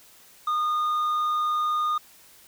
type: tone with tanh clipping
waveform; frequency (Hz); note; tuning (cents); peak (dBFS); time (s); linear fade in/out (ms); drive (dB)
sine; 1224; D#6; -29; -23; 0.47-1.98; 5; 4
effects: white hiss -53 dBFS RMS until 2.47 s